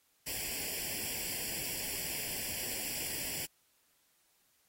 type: noise with comb filter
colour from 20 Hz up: white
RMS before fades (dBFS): -38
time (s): 0.26-3.46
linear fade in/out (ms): 10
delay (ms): 0.39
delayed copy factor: +0.9
effects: white hiss -72 dBFS RMS until 4.68 s + AAC 48 kbps